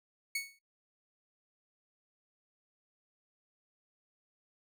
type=tone with exponential decay; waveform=sawtooth; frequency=2217 Hz; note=C#7; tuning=in tune; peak=-27 dBFS; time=0.35-0.59 s; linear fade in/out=5 ms; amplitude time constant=51 ms; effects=noise-tail reverb RT60 0.1 s tail -19 dB re dry